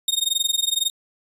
sawtooth tone with amplitude modulation, 3700 Hz, A#7, 14 cents flat, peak -13 dBFS, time 0.08-0.9 s, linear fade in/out 2 ms, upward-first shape sine, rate 21.9 Hz, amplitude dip 95%, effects resampled to 32000 Hz

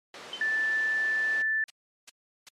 pink high-pass noise, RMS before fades -43 dBFS, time 0.14-1.42 s, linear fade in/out 2 ms, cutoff 390 Hz, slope 12 dB/octave
sine tone with exponential decay, 3072 Hz, G7, 36 cents flat, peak -29 dBFS, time 0.33-0.47 s, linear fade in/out 2 ms, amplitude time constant 29 ms
sine tone, 1760 Hz, A6, in tune, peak -24 dBFS, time 0.41-1.64 s, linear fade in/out 2 ms
blue noise bursts, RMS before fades -36 dBFS, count 3, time 1.68-2.489 s, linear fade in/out 5 ms, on 23 ms, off 370 ms
effects low-pass 5000 Hz 12 dB/octave + MP3 64 kbps

